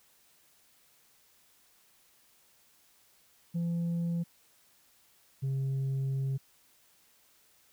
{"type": "tone pair in turn", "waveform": "sine", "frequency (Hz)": [170, 134.93], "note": ["F3", "C#3"], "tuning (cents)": [-46, -46], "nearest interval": "major third", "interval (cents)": 400, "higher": "first", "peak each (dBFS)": -26, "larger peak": "neither", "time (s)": [[3.54, 4.24], [5.42, 6.38]], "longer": "second", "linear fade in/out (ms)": 20, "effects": ["tanh soft clip ceiling -28 dBFS", "white hiss -65 dBFS RMS until 7.72 s"]}